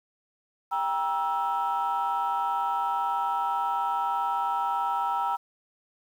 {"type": "chord", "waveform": "sine", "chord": "E diminished", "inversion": "first", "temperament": "just", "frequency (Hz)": [791.1, 949.3, 1318.5], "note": ["G5", "Bb5", "E6"], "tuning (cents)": [16, 31, 0], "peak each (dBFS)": [-28, -27, -29], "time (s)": [0.71, 5.37], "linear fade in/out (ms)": 20, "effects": ["tanh soft clip ceiling -19 dBFS", "9-bit"]}